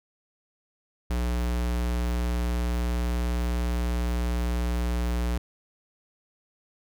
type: tone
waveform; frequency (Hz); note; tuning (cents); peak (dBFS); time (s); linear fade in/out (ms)
square; 59.9; A#1; +48; -25; 1.1-5.38; 5
effects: none